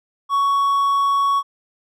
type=tone; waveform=triangle; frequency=1116 Hz; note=C#6; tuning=11 cents sharp; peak=-13 dBFS; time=0.29-1.43 s; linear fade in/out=50 ms; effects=none